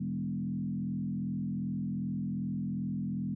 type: tone with frequency modulation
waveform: sine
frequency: 196 Hz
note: G3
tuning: in tune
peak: -31 dBFS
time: 0-3.35 s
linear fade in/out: 10 ms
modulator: 42.6 Hz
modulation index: 1.3
effects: none